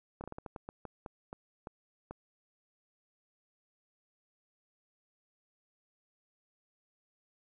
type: slowing click train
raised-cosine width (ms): 1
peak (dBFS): -28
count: 13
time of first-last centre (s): 0.21-2.11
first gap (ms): 29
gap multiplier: 1.28
effects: none